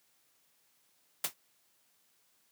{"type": "noise with exponential decay", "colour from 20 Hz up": "white", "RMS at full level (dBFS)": -26, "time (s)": [1.24, 1.34], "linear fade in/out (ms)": 5, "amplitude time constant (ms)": 20, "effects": ["white hiss -71 dBFS RMS until 2.51 s", "high-pass 100 Hz 12 dB/octave"]}